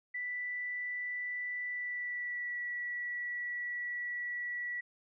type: tone with pitch glide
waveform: sine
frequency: 1976 to 1944.3 Hz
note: B6 to B6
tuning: 0 to -28 cents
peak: -35 dBFS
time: 0.14-4.81 s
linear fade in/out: 10 ms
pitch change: -28 cents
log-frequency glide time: 1.67-2.6 s
effects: none